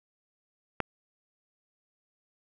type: click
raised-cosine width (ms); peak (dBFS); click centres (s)
0.5; -12; 0.803
effects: none